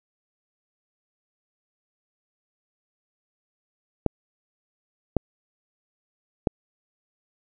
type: clicks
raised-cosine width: 2 ms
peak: -6 dBFS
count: 3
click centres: 4.063 / 5.167 / 6.472 s
effects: none